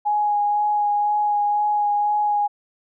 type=tone with vibrato; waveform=sine; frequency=830.6 Hz; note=G#5; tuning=in tune; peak=-17 dBFS; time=0.05-2.48 s; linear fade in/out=20 ms; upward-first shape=sine; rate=2 Hz; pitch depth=13 cents each way; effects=none